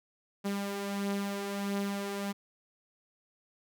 sawtooth beating tone pair, 198.7 / 200.2 Hz, G3 / G3, +24 / +37 cents, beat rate 1.5 Hz, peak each -35 / -29 dBFS, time 0.44-2.33 s, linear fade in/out 20 ms, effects none

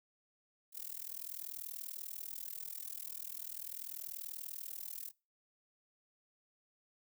violet noise with amplitude modulation, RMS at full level -41 dBFS, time 0.72-5.12 s, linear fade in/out 50 ms, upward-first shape sine, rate 40.4 Hz, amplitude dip 100%, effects noise-tail reverb RT60 0.3 s tail -23 dB re dry

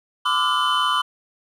triangle tone cluster, 1012 / 1177 / 1314 / 1429 / 3033 Hz, B5 / D6 / E6 / F6 / F#7, +42 / +3 / -6 / +39 / +42 cents, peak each -22 / -20 / -27 / -25 / -22 dBFS, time 0.25-1.02 s, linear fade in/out 10 ms, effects none

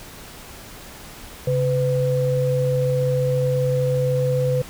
sine tone pair together, 135.95 / 503 Hz, C#3 / B4, -33 / +32 cents, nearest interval octave + major seventh, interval 2265 cents, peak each -20 dBFS, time 1.47-4.62 s, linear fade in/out 5 ms, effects pink hiss -40 dBFS RMS until 4.69 s

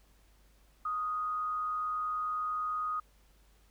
sine tone with frequency modulation, 1244.5 Hz, D#6, in tune, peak -31 dBFS, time 0.85-3 s, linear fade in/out 5 ms, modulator 155 Hz, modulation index 0.21, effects added 50 Hz sine -62 dBFS peak until 3.7 s + pink hiss -68 dBFS RMS until 3.7 s

